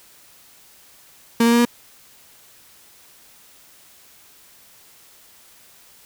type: tone with pitch steps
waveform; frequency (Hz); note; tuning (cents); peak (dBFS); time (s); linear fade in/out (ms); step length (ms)
35% pulse; 231.7 / 234.1 / 236.6 / 239; A#3 / A#3 / A#3 / A#3; -10 / +8 / +26 / +43; -11; 1.4-1.652; 5; 63
effects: white hiss -50 dBFS RMS until 6.05 s